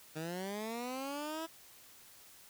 15% pulse linear sweep, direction up, 152.8 to 329.6 Hz, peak -32 dBFS, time 0.15-1.47 s, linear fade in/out 20 ms, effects white hiss -58 dBFS RMS until 2.49 s

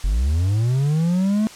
triangle linear sweep, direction up, 41.97 to 220 Hz, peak -14 dBFS, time 0.04-1.47 s, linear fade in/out 0 ms, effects white hiss -40 dBFS RMS until 1.55 s + low-pass 8000 Hz 12 dB/octave

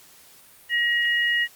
sine tone pair together, 1899 / 2882 Hz, A#6 / F#7, +32 / -46 cents, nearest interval perfect fifth, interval 722 cents, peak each -20 / -26 dBFS, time 0.69-1.48 s, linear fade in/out 50 ms, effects white hiss -51 dBFS RMS until 1.55 s + Opus 48 kbps

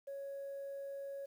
sine tone, 554.4 Hz, C#5, in tune, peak -40 dBFS, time 0.07-1.26 s, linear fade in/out 10 ms, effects tanh soft clip ceiling -39 dBFS + 11-bit

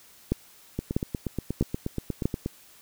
two click trains, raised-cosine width 3 ms, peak -15 / -10 dBFS, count 15 / 4, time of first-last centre 0.79-2.461 / 0.32-2.255 s, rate 8.38 / 1.55 Hz, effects white hiss -54 dBFS RMS until 2.81 s

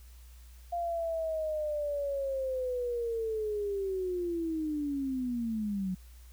sine linear sweep, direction down, 697 to 181.4 Hz, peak -30 dBFS, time 0.72-5.95 s, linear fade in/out 10 ms, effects added 60 Hz sine -49 dBFS peak until 6.32 s + white hiss -62 dBFS RMS until 6.32 s

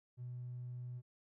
triangle tone, 123.47 Hz, B2, in tune, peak -39 dBFS, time 0.17-1.02 s, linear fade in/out 50 ms, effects tanh soft clip ceiling -40 dBFS

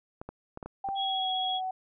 clicks, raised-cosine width 1 ms, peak -25 dBFS, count 6, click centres 0.215 / 0.29 / 0.574 / 0.628 / 0.66 / 0.888 s
sine tone with pitch glide, 784 to 749.5 Hz, G5 to F#5, 0 to +22 cents, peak -30 dBFS, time 0.84-1.71 s, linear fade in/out 5 ms, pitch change -78 cents, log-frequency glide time 0.97-1.3 s
sine tone with vibrato, 3322 Hz, G#7, in tune, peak -30 dBFS, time 0.95-1.61 s, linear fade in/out 50 ms, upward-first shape triangle, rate 15 Hz, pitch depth 11 cents each way
effects none

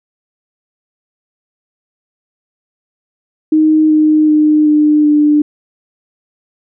sine tone with pitch steps, 311.1 / 307.7 / 304.3 / 301 / 297.7 Hz, D#4 / D#4 / D#4 / D4 / D4, 0 / -19 / -38 / +43 / +24 cents, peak -6 dBFS, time 3.52-5.42 s, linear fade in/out 5 ms, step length 380 ms, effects none

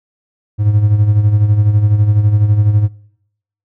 triangle tone with tremolo, 104.5 Hz, G#2, 11 cents sharp, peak -3 dBFS, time 0.58-2.89 s, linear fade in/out 50 ms, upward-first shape sine, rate 12 Hz, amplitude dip 65%, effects noise-tail reverb RT60 0.8 s tail -26 dB re dry + tanh soft clip ceiling 0 dBFS

